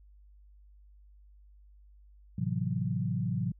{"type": "chord", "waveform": "sine", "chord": "F# half-diminished seventh", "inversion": "first", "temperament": "equal", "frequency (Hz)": [110, 130.81, 164.81, 185], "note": ["A2", "C3", "E3", "F#3"], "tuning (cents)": [0, 0, 0, 0], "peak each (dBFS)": -34, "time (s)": [2.38, 3.52], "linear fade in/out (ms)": 5, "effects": ["added 50 Hz sine -54 dBFS peak until 3.59 s"]}